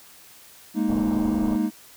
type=chord; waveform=triangle; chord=Ab suspended second; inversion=none; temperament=equal; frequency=207.7 / 233.1 / 311.1 Hz; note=Ab3 / Bb3 / Eb4; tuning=0 / 0 / 0 cents; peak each=-23 dBFS; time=0.74-1.71 s; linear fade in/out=50 ms
type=low-pass noise; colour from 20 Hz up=pink; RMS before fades=-33 dBFS; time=0.88-1.57 s; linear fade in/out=20 ms; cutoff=1100 Hz; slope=48 dB/octave
effects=white hiss -49 dBFS RMS until 1.96 s